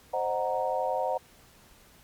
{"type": "chord", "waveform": "sine", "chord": "C half-diminished seventh", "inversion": "none", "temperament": "equal with one note detuned", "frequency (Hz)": [523.3, 614.8, 740, 932.3], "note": ["C5", "Eb5", "Gb5", "Bb5"], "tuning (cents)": [0, -21, 0, 0], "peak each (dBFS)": [-31, -33, -31, -33], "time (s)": [0.13, 1.18], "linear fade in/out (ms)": 10, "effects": ["pink hiss -57 dBFS RMS until 2.03 s", "Opus 48 kbps"]}